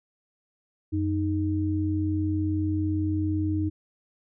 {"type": "tone pair together", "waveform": "sine", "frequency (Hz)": [92.25, 310.3], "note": ["F#2", "D#4"], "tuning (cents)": [-5, -5], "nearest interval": "octave + major sixth", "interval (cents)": 2100, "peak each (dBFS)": -26, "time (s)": [0.92, 3.7], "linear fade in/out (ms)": 20, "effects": []}